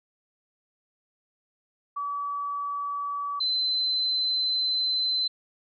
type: tone pair in turn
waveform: sine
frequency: 1145 / 4058 Hz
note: D6 / B7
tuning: -44 / +46 cents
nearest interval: octave + minor seventh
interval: 2190 cents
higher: second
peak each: -28 / -23 dBFS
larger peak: second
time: 1.96-3.4 / 3.4-5.28 s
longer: second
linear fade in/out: 10 ms
effects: none